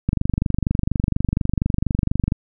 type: click train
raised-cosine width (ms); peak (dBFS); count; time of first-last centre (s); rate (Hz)
5; -6; 55; 0.09-2.321; 24.2
effects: none